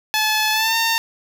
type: tone with pitch glide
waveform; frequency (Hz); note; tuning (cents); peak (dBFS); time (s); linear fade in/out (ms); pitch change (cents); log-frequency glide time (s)
10% pulse; 862 to 910.1; A5 to A#5; -36 to -42; -8; 0.14-0.98; 0; +94; 0.52-0.75
effects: none